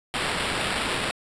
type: noise with sample-and-hold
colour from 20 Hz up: white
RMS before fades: -27 dBFS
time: 0.14-1.11 s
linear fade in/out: 0 ms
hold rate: 6300 Hz
effects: resampled to 22050 Hz